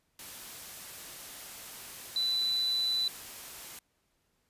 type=tone in noise; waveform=sine; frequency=3987 Hz; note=B7; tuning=16 cents sharp; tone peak=-27 dBFS; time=2.16-3.08 s; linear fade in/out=2 ms; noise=white; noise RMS=-45 dBFS; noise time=0.19-3.79 s; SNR=+15 dB; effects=pink hiss -75 dBFS RMS until 4.49 s + resampled to 32000 Hz